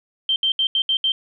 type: tone bursts at uneven times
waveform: sine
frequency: 3136 Hz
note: G7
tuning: in tune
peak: -16 dBFS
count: 6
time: 0.29-0.36 / 0.43-0.52 / 0.59-0.67 / 0.75-0.82 / 0.89-0.97 / 1.04-1.12 s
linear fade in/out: 2 ms
effects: none